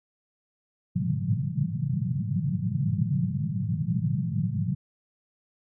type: band-pass noise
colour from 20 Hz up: pink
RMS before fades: -27 dBFS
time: 0.95-4.75 s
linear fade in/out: 10 ms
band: 100 to 200 Hz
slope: 96 dB/octave
effects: none